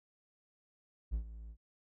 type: tone with ADSR envelope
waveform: triangle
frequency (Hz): 55.5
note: A1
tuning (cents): +16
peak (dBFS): -28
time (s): 1.11-1.57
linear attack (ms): 29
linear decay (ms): 95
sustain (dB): -15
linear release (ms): 69
effects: none